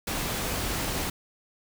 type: noise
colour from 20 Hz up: pink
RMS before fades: -30 dBFS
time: 0.07-1.1 s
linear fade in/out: 5 ms
effects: none